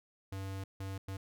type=tone bursts at uneven times; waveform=square; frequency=96.7 Hz; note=G2; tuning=23 cents flat; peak=-39 dBFS; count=3; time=0.32-0.64 / 0.8-0.98 / 1.08-1.17 s; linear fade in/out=5 ms; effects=none